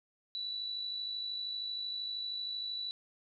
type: tone with amplitude modulation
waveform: sine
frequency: 3951 Hz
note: B7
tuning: in tune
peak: -34 dBFS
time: 0.35-2.91 s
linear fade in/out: 0 ms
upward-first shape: sine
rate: 52.9 Hz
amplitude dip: 40%
effects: none